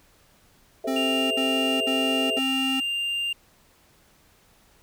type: chord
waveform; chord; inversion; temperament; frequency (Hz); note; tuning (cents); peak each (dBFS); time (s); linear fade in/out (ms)
sine; A minor seventh; third; equal; 392 / 440 / 523.3 / 659.3; G4 / A4 / C5 / E5; 0 / 0 / 0 / 0; -35 / -32 / -35 / -30; 0.84-2.39; 5
type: tone bursts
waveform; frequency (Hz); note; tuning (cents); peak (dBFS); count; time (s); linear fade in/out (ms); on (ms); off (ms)
square; 265.3; C4; +24; -26; 4; 0.87-2.804; 10; 440; 58
type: tone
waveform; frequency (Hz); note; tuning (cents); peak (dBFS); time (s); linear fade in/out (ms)
triangle; 2794; F7; 0; -23; 0.96-3.33; 5
effects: pink hiss -59 dBFS RMS until 4.82 s

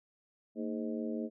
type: harmonic tone with a mistuned harmonic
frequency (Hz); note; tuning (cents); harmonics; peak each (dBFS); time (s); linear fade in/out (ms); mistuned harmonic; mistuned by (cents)
104.5; G#2; +11; 2 / 3 / 4 / 5 / 6; -36 / -40 / -42 / -44 / -46; 0.55-1.3; 50; 2; +150
effects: none

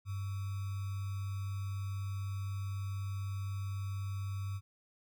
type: tone with sample-and-hold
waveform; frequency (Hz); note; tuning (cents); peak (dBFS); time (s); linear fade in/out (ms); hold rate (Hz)
sine; 98; G2; 0; -35; 0.05-4.61; 50; 1225
effects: none

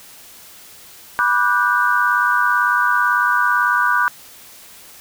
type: chord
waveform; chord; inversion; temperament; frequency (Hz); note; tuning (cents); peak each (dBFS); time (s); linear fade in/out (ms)
sine; G major seventh; first; just; 980 / 1176 / 1470 / 1568; B5 / D6 / F#6 / G6; -14 / +2 / -12 / 0; -20 / -19 / -17 / -21; 1.19-4.08; 0
effects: white hiss -42 dBFS RMS until 5 s

